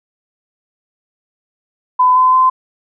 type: tone with pitch steps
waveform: sine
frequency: 1007 / 1021 / 1031 Hz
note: B5 / C6 / C6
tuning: +33 / -43 / -26 cents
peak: -7 dBFS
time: 1.99-2.5 s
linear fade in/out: 10 ms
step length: 170 ms
effects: none